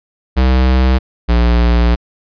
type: tone pair in turn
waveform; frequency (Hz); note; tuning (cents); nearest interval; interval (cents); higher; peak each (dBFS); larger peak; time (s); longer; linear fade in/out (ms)
square; 64.2 / 59; C2 / A#1; -32 / +22; minor second; 146; first; -9; neither; 0.36-0.99 / 1.28-1.96; second; 20
effects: resampled to 11025 Hz